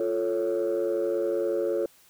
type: chord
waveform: sine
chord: F augmented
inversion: none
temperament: equal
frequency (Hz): 349.2 / 440 / 554.4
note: F4 / A4 / C#5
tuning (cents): 0 / 0 / 0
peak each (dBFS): -27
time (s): 0-1.86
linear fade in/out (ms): 2
effects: tanh soft clip ceiling -19 dBFS + white hiss -58 dBFS RMS until 2.09 s